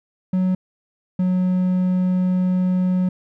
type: tone pair in turn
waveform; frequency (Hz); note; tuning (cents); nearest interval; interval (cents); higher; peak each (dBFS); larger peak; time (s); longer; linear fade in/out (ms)
triangle; 185 / 183.19; F#3 / F#3; 0 / -17; unison; 17; first; -14; neither; 0.33-0.55 / 1.19-3.09; second; 5
effects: none